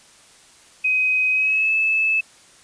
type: tone with pitch glide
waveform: sine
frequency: 2519 to 2612 Hz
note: D#7 to E7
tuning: +21 to -17 cents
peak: -16 dBFS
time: 0.84-2.21 s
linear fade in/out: 10 ms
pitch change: +62 cents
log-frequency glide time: 1.31-1.73 s
effects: white hiss -50 dBFS RMS until 2.63 s + resampled to 22050 Hz